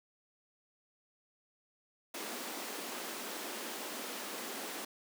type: high-pass noise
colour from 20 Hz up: pink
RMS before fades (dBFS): -42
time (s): 2.14-4.85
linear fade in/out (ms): 5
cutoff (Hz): 220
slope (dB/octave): 48
effects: none